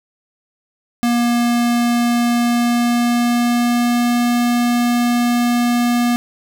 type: tone with pitch glide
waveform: square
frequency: 238.4 to 240.5 Hz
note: A#3 to B3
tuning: +39 to -46 cents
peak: -14 dBFS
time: 1.03-6.16 s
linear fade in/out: 0 ms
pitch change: +15 cents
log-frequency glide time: 2.37-4.17 s
effects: none